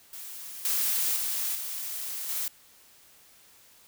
blue noise with level steps, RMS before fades -41 / -27 / -30 / -35 / -31 dBFS, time 0.13-2.48 s, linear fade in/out 2 ms, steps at 0.65 / 1.16 / 1.55 / 2.29 s, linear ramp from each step 2 ms, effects white hiss -57 dBFS RMS until 3.87 s

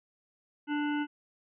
harmonic tone, 294.7 Hz, D4, 6 cents sharp, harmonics 1 / 3 / 5 / 7 / 9 / 10, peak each -29 / -38 / -38 / -46 / -48 / -47 dBFS, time 0.67-1.07 s, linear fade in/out 50 ms, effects none

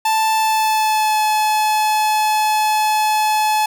45% pulse tone with pitch glide, 880 to 857.9 Hz, A5 to A5, 0 to -44 cents, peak -14 dBFS, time 0.05-3.66 s, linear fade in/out 5 ms, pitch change -44 cents, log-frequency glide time 0.34-1.22 s, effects none

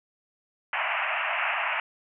white band-pass noise, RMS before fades -28 dBFS, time 0.73-1.8 s, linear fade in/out 2 ms, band 610 to 2800 Hz, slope 96 dB/octave, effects none

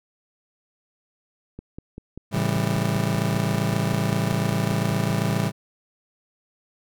click train, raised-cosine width 3 ms, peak -23 dBFS, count 20, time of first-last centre 1.59-5.301 s, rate 5.12 Hz
40% pulse chord, A dominant seventh, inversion none, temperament just, 110 / 137.5 / 165 / 198 Hz, A2 / C#3 / E3 / G3, 0 / -14 / +2 / +18 cents, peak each -26 dBFS, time 2.31-5.52 s, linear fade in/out 50 ms
effects none

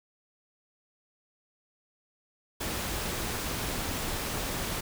pink noise, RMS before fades -33 dBFS, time 2.6-4.81 s, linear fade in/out 10 ms, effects none

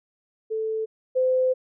sine tone pair in turn, 440 / 513.5 Hz, A4 / C5, 0 / -33 cents, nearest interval minor third, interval 267 cents, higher second, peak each -24 / -18 dBFS, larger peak second, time 0.5-0.86 / 1.15-1.54 s, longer second, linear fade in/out 20 ms, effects none

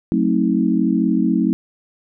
sine chord, F# diminished seventh, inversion none, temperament just, 185 / 222 / 266.4 / 319.7 Hz, F#3 / A3 / C4 / Eb4, 0 / +16 / +31 / +47 cents, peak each -20 / -19 / -20 / -20 dBFS, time 0.12-1.53 s, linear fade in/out 0 ms, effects none

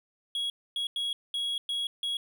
triangle tone bursts at uneven times, 3322 Hz, G#7, in tune, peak -27 dBFS, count 6, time 0.35-0.5 / 0.76-0.87 / 0.96-1.13 / 1.34-1.58 / 1.69-1.87 / 2.03-2.17 s, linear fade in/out 2 ms, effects none

